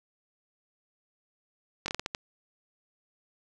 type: slowing click train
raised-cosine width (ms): 0.2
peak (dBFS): -14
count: 7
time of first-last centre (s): 1.86-2.149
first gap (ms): 21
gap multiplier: 1.33
effects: none